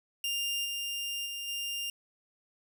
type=tone with level steps; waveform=sawtooth; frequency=2800 Hz; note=F7; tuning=4 cents sharp; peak=-27 / -30 / -33 / -30 dBFS; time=0.24-1.9 s; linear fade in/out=2 ms; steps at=0.64 / 1.25 / 1.47 s; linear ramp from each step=20 ms; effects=none